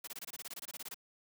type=noise bursts; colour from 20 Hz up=white; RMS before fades=-44 dBFS; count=16; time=0.04-0.944 s; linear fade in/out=5 ms; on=34 ms; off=24 ms; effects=high-pass 150 Hz 12 dB/octave